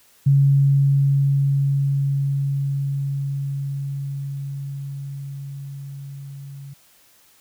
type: tone with level ramp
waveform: sine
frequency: 139 Hz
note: C#3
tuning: 5 cents sharp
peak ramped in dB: -11 to -34 dBFS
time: 0.26-6.74 s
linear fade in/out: 10 ms
effects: white hiss -55 dBFS RMS until 7.4 s